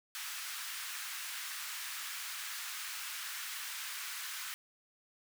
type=high-pass noise; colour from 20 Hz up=pink; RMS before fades=-42 dBFS; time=0.15-4.54 s; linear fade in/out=0 ms; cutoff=1300 Hz; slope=24 dB/octave; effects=none